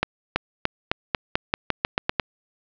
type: accelerating click train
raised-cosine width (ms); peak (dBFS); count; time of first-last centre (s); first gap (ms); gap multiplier
0.3; -3; 12; 0.03-2.197; 330; 0.89
effects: low-pass 4000 Hz 12 dB/octave